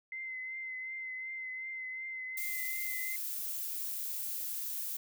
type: tone with vibrato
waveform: sine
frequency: 2061 Hz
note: C7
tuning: 27 cents flat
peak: -38 dBFS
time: 0.12-3.16 s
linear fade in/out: 2 ms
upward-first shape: triangle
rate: 2.7 Hz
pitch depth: 29 cents each way
type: noise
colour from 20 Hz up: violet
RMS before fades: -38 dBFS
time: 2.37-4.97 s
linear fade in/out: 5 ms
effects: none